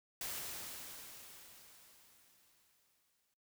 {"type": "noise with exponential decay", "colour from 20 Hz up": "white", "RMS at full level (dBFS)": -41, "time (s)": [0.21, 3.34], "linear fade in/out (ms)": 2, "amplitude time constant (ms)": 680, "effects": ["noise-tail reverb RT60 0.3 s tail -20 dB re dry"]}